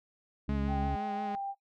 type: harmonic tone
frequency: 69.3 Hz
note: C#2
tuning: in tune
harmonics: 1 / 2 / 3 / 4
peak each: -33 / -36 / -38 / -39 dBFS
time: 0.48-0.96 s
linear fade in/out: 10 ms
type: tone with vibrato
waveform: sawtooth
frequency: 208.8 Hz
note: G#3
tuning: 10 cents sharp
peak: -33 dBFS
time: 0.49-1.35 s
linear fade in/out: 0 ms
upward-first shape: sine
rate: 5.8 Hz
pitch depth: 24 cents each way
type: tone with pitch glide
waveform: sine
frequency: 784 to 791.3 Hz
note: G5 to G5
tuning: 0 to +16 cents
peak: -33 dBFS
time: 0.67-1.55 s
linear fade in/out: 50 ms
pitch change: +16 cents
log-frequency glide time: 1.04-1.27 s
effects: noise-tail reverb RT60 0.1 s tail -19 dB re dry + low-pass 3000 Hz 12 dB/octave